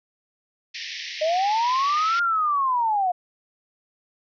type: band-pass noise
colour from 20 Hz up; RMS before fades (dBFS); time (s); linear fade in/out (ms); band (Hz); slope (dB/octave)
pink; -34; 0.74-2.2; 10; 1800 to 5800; 96
type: linear two-way sweep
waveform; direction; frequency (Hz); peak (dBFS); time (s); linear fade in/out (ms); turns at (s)
sine; up then down; 603 to 1411 to 702; -19; 1.21-3.12; 10; 2.21
effects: none